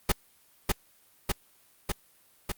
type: noise with echo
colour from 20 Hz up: pink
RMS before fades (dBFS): -22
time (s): 0.09-0.12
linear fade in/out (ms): 5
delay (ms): 600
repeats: 4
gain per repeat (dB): -2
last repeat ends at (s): 2.52
effects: white hiss -62 dBFS RMS until 2.57 s + Opus 32 kbps